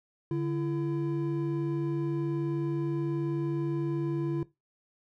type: tone pair together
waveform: triangle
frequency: 145.08 / 336.4 Hz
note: D3 / E4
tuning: -21 / +35 cents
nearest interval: octave + minor third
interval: 1456 cents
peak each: -28 dBFS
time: 0.31-4.43 s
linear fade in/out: 2 ms
effects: noise-tail reverb RT60 0.2 s tail -18 dB re dry